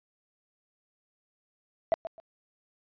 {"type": "tone with echo", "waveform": "sine", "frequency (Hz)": 659.3, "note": "E5", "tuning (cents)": 0, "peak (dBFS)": -19, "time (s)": [1.92, 1.94], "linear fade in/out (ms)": 0, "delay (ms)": 130, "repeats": 2, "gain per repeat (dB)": -13, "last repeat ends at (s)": 2.2, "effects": ["tanh soft clip ceiling -17 dBFS", "resampled to 11025 Hz"]}